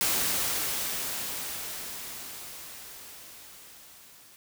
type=noise with level ramp; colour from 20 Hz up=white; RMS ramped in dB=-26 to -54 dBFS; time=0.01-4.36 s; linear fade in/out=0 ms; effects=none

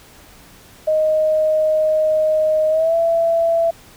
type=tone with pitch glide; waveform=sine; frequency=622.3 to 667 Hz; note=D#5 to E5; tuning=0 to +20 cents; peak=-13 dBFS; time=0.87-3.71 s; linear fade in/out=10 ms; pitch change=+120 cents; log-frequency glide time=2.69-2.95 s; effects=pink hiss -45 dBFS RMS until 3.96 s

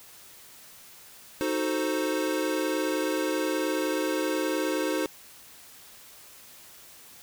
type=chord; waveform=square; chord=D# diminished seventh; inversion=none; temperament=equal; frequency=311.1 / 370 / 440 / 523.3 Hz; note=D#4 / F#4 / A4 / C5; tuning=0 / 0 / 0 / 0 cents; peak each=-30 / -33 / -35 / -32 dBFS; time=1.41-5.06 s; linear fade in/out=0 ms; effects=white hiss -50 dBFS RMS until 7.22 s

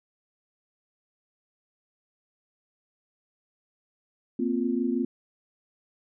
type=chord; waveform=sine; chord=Bb suspended second; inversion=none; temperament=equal with one note detuned; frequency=233.1 / 258.9 / 349.2 Hz; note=Bb3 / C4 / F4; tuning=0 / -18 / 0 cents; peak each=-28 / -27 / -30 dBFS; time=4.39-5.05 s; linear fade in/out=5 ms; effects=none

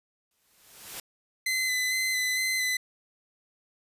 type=noise with exponential growth; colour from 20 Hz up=white; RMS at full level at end=-36 dBFS; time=0.31-1 s; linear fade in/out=2 ms; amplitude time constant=150 ms
type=tone with vibrato; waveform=sawtooth; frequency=2031 Hz; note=B6; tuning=48 cents sharp; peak=-22 dBFS; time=1.46-2.77 s; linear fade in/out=5 ms; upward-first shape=square; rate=2.2 Hz; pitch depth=16 cents each way
effects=resampled to 32000 Hz

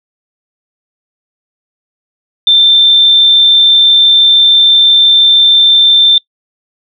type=tone; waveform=sine; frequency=3567 Hz; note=A7; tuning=23 cents sharp; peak=-3 dBFS; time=2.47-6.18 s; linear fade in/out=2 ms; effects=noise-tail reverb RT60 0.1 s tail -23 dB re dry

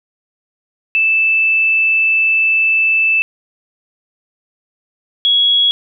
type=tone pair in turn; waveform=sine; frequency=2637 / 3335 Hz; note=E7 / G#7; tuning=0 / +7 cents; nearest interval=major third; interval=407 cents; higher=second; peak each=-10 / -9 dBFS; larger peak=second; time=0.95-3.22 / 5.25-5.71 s; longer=first; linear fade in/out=0 ms; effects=none

